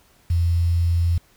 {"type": "tone with quantisation", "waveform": "sine", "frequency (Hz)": 85.4, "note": "F2", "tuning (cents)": -38, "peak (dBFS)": -16, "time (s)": [0.3, 1.18], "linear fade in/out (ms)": 5, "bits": 7, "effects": ["pink hiss -57 dBFS RMS until 1.36 s"]}